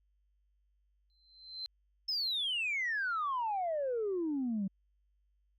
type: tone with exponential growth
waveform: sine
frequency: 4092 Hz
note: C8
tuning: 39 cents flat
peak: -35 dBFS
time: 1.1-1.66 s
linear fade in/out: 0 ms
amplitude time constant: 120 ms
type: exponential sweep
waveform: sine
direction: down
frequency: 5290 to 186.5 Hz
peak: -30 dBFS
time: 2.08-4.68 s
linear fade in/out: 10 ms
effects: tanh soft clip ceiling -28 dBFS + added 50 Hz sine -70 dBFS peak until 5.58 s